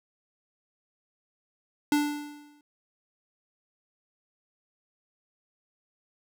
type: tone with exponential decay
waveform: square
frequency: 293.7 Hz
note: D4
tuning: in tune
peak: -20 dBFS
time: 1.92-2.61 s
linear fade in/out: 2 ms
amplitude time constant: 150 ms
effects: none